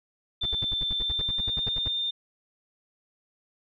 sine tone with pitch glide, 3551 to 3611 Hz, A7 to A7, +15 to +44 cents, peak -26 dBFS, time 0.41-2.11 s, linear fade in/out 10 ms, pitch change +29 cents, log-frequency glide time 0.96-1.58 s
brown noise bursts, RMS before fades -32 dBFS, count 16, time 0.43-1.88 s, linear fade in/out 2 ms, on 25 ms, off 70 ms
effects resampled to 11025 Hz

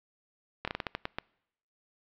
slowing click train, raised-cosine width 0.3 ms, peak -15 dBFS, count 9, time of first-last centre 0.65-1.185 s, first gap 26 ms, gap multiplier 1.26, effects noise-tail reverb RT60 0.8 s tail -26 dB re dry + low-pass 4000 Hz 12 dB/octave

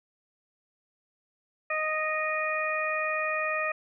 harmonic tone with a mistuned harmonic, 622 Hz, D#5, 1 cent flat, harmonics 1 / 2 / 3 / 4, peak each -32 / -32 / -32 / -32 dBFS, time 1.7-3.72 s, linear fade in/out 5 ms, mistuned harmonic 4, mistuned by -22 cents, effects none

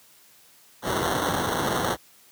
white noise with sample-and-hold, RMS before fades -25 dBFS, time 0.82-1.97 s, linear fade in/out 50 ms, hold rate 2450 Hz, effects white hiss -55 dBFS RMS until 2.31 s + high-pass 80 Hz 12 dB/octave

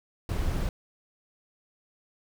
brown noise, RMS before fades -28 dBFS, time 0.29-0.69 s, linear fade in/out 2 ms, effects none

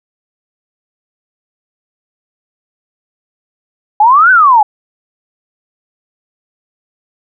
sine exponential two-way sweep, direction up then down, 813 to 1548 to 813 Hz, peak -3 dBFS, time 4-4.63 s, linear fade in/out 5 ms, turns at 4.31 s, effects none

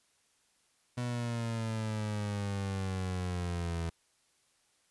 30% pulse exponential sweep, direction down, 123.47 to 82.7 Hz, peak -30 dBFS, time 0.97-3.9 s, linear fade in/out 10 ms, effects white hiss -71 dBFS RMS until 4.9 s + resampled to 24000 Hz

